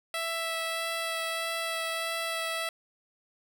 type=tone with vibrato; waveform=10% pulse; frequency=659.3 Hz; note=E5; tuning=in tune; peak=-22 dBFS; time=0.14-2.69 s; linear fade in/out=2 ms; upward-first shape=sine; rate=1.6 Hz; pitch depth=9 cents each way; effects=none